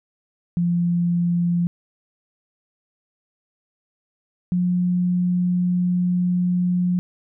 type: tone pair in turn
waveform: sine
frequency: 173.2 / 178.79 Hz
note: F3 / F3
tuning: -14 / +41 cents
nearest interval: minor second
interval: 55 cents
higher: second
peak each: -17 dBFS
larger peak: neither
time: 0.57-1.67 / 4.52-6.99 s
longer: second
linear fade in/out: 0 ms
effects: none